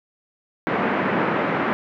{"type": "band-pass noise", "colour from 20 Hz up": "pink", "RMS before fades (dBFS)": -22, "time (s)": [0.67, 1.73], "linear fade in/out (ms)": 0, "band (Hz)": [170, 2100], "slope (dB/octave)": 24, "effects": []}